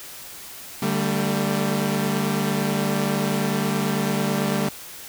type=chord; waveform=sawtooth; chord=D suspended fourth; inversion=none; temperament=equal with one note detuned; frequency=146.83 / 196 / 224.9 Hz; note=D3 / G3 / A3; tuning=0 / 0 / +38 cents; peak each=-23 / -20 / -22 dBFS; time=0.82-4.69 s; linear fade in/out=5 ms; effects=white hiss -39 dBFS RMS until 5.08 s